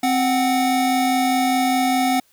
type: tone pair together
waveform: square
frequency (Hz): 261.6 / 739.9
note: C4 / F#5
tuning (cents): 0 / 0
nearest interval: octave + tritone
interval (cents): 1800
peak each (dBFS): -20 / -20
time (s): 0.03-2.2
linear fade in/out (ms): 5
effects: white hiss -59 dBFS RMS until 2.32 s